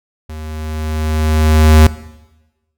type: tone with level ramp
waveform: square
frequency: 77.78 Hz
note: D#2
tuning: in tune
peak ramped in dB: -27 to -3 dBFS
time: 0.29-1.87 s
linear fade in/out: 5 ms
effects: noise-tail reverb RT60 1.0 s tail -17 dB re dry